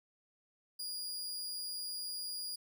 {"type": "tone", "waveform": "sawtooth", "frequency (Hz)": 4858, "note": "D#8", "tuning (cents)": -42, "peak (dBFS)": -36, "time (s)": [0.79, 2.56], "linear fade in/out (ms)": 10, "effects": []}